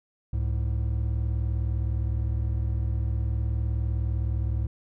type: tone pair together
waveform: triangle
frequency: 67.3 / 106.9 Hz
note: C2 / A2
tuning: +49 / -49 cents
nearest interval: minor sixth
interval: 802 cents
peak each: -24 / -26 dBFS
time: 0.33-4.67 s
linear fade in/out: 5 ms
effects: none